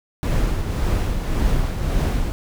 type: noise with tremolo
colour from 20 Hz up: brown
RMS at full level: -18 dBFS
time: 0.23-2.32 s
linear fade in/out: 0 ms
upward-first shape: triangle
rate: 1.8 Hz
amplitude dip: 50%
effects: none